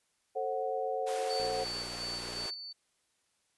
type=chord; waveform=sine; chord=F# diminished; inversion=first; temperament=just; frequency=444 / 532.8 / 740 Hz; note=A4 / C5 / F#5; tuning=+16 / +31 / 0 cents; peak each=-36 / -35 / -35 dBFS; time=0.35-1.65 s; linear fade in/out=20 ms
type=high-pass noise; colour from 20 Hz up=pink; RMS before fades=-43 dBFS; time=1.06-2.51 s; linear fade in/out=20 ms; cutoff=340 Hz; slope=96 dB/octave
type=tone with tremolo; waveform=sine; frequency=4500 Hz; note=C#8; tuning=25 cents sharp; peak=-36 dBFS; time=1.29-2.73 s; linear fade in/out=20 ms; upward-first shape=square; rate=2.8 Hz; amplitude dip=45%
type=click train; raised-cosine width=2 ms; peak=-34 dBFS; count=64; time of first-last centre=1.4-2.455 s; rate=59.7 Hz
effects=white hiss -75 dBFS RMS until 3.57 s + resampled to 24000 Hz